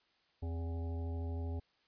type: harmonic tone with a mistuned harmonic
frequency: 82.4 Hz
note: E2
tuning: in tune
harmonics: 1 / 3 / 5 / 7 / 9 / 10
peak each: -36 / -47 / -50 / -55 / -57 / -58 dBFS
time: 0.42-1.6 s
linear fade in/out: 10 ms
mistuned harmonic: 3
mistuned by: +88 cents
effects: white hiss -73 dBFS RMS until 1.87 s + resampled to 11025 Hz